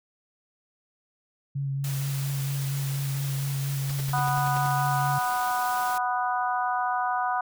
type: tone with vibrato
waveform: sine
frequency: 138 Hz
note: C#3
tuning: 7 cents flat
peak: -26 dBFS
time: 1.55-5.19 s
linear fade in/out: 10 ms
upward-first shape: sine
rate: 4.3 Hz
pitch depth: 18 cents each way
type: noise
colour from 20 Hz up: white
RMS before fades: -38 dBFS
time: 1.84-5.98 s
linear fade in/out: 2 ms
type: noise bursts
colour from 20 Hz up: pink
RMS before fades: -38 dBFS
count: 9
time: 3.89-4.674 s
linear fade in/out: 5 ms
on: 24 ms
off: 71 ms
type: harmonic tone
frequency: 246.9 Hz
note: B3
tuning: in tune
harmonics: 3 / 4 / 5 / 6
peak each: -27 / -29 / -31 / -33 dBFS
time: 4.13-7.41 s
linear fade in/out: 5 ms
effects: none